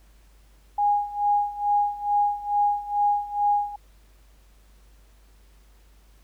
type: tone with tremolo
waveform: sine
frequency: 822 Hz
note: G#5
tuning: 18 cents flat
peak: -17 dBFS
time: 0.78-3.76 s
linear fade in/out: 5 ms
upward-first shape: sine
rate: 2.3 Hz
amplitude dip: 85%
effects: added 50 Hz sine -52 dBFS peak until 6.23 s + pink hiss -62 dBFS RMS until 6.23 s

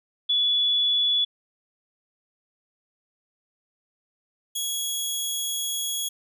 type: tone pair in turn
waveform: sine / 15% pulse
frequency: 3424 / 3336 Hz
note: A7 / G#7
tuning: -48 / +7 cents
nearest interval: unison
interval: 45 cents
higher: first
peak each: -19 dBFS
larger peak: neither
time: 0.29-1.25 / 4.55-6.09 s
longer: second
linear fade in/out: 10 ms
effects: none

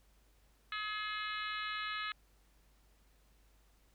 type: harmonic tone with a mistuned harmonic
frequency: 424.2 Hz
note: G#4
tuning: 37 cents sharp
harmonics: 3 / 4 / 5 / 6 / 7 / 8 / 9 / 10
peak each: -41 / -43 / -45 / -47 / -48 / -49 / -50 / -51 dBFS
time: 0.72-2.12 s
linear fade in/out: 2 ms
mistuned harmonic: 10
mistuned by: -58 cents
effects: added 50 Hz sine -66 dBFS peak until 3.94 s + pink hiss -72 dBFS RMS until 3.94 s

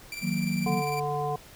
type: tone with tremolo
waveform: sawtooth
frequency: 2349 Hz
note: D7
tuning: in tune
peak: -30 dBFS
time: 0.12-1 s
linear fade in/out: 2 ms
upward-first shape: square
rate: 20 Hz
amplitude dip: 50%
type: chord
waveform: sine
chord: D# minor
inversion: none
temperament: equal with one note detuned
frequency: 158.37 / 185 / 233.1 Hz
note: D#3 / F#3 / A#3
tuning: +31 / 0 / 0 cents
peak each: -31 / -28 / -31 dBFS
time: 0.21-0.83 s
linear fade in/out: 50 ms
type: harmonic tone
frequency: 146.83 Hz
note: D3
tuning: in tune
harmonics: 1 / 3 / 5 / 7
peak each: -33 / -32 / -30 / -35 dBFS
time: 0.66-1.36 s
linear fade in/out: 5 ms
effects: pink hiss -50 dBFS RMS until 1.55 s

